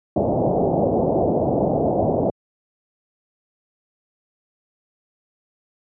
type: low-pass noise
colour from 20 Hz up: white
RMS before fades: -19 dBFS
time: 0.16-2.3 s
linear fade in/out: 2 ms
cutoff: 730 Hz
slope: 48 dB/octave
effects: high-pass 100 Hz 12 dB/octave